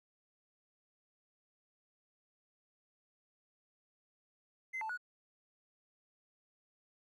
triangle tone with pitch steps, 2064 / 879 / 1463 Hz, C7 / A5 / F#6, -24 / -2 / -20 cents, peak -34 dBFS, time 4.73-4.976 s, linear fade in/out 20 ms, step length 82 ms, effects tanh soft clip ceiling -34 dBFS

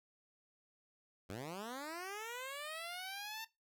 10% pulse linear sweep, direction up, 86.1 to 905 Hz, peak -35 dBFS, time 1.29-3.45 s, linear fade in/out 10 ms, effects noise-tail reverb RT60 0.2 s tail -18 dB re dry

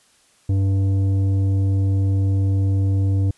sine tone with tanh clipping, 97.2 Hz, G2, 14 cents flat, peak -17 dBFS, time 0.49-3.31 s, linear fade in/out 5 ms, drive 9 dB, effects white hiss -57 dBFS RMS until 3.37 s + resampled to 24000 Hz

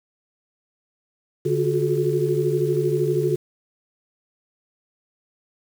sine tone cluster, 143.9 / 357.4 / 370.1 / 428.2 Hz, D3 / F4 / F#4 / A4, -35 / +40 / 0 / -47 cents, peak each -24 dBFS, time 1.45-3.36 s, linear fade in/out 10 ms, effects 7-bit

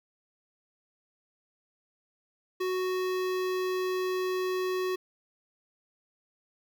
square tone with notch filter, 370 Hz, F#4, in tune, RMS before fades -30 dBFS, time 2.6-4.96 s, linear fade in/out 10 ms, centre 8700 Hz, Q 1.1, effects 11-bit

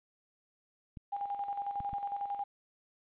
clicks, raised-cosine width 5 ms, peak -32 dBFS, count 3, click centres 0.972 / 1.805 / 1.932 s
sine tone with tremolo, 807 Hz, G#5, 50 cents flat, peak -32 dBFS, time 1.12-2.44 s, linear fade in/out 10 ms, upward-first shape square, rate 11 Hz, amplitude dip 55%
effects resampled to 8000 Hz + 11-bit

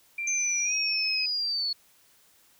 sine tone with pitch glide, 2364 to 2534 Hz, D7 to D#7, +11 to +31 cents, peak -29 dBFS, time 0.18-1.26 s, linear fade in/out 5 ms, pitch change +120 cents, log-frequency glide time 0.64-0.74 s
sine linear sweep, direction down, 6260 to 4364 Hz, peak -26 dBFS, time 0.27-1.73 s, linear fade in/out 5 ms
effects white hiss -61 dBFS RMS until 2.59 s

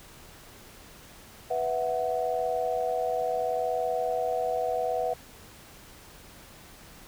sine chord, B suspended fourth, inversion none, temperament equal, 493.9 / 659.3 / 740 Hz, B4 / E5 / F#5, 0 / 0 / 0 cents, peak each -30 dBFS, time 1.5-5.14 s, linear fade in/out 10 ms, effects pink hiss -50 dBFS RMS until 7.07 s

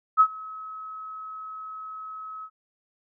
sine tone with ADSR envelope, 1284 Hz, E6, 46 cents flat, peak -11 dBFS, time 0.17-2.5 s, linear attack 34 ms, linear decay 66 ms, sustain -24 dB, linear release 62 ms, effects none

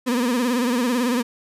35% pulse tone with vibrato, 244.9 Hz, B3, 14 cents flat, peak -17 dBFS, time 0.06-1.23 s, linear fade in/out 20 ms, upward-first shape sine, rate 18 Hz, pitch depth 94 cents each way, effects resampled to 32000 Hz

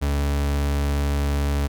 40% pulse tone, 71.3 Hz, C#2, 49 cents sharp, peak -19 dBFS, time 0.01-1.68 s, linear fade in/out 20 ms, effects none

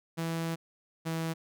sawtooth tone pair in turn, 164.8 / 163.1 Hz, E3 / E3, 0 / -18 cents, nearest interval unison, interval 18 cents, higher first, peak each -27 dBFS, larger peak neither, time 0.17-0.56 / 1.05-1.34 s, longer first, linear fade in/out 20 ms, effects none

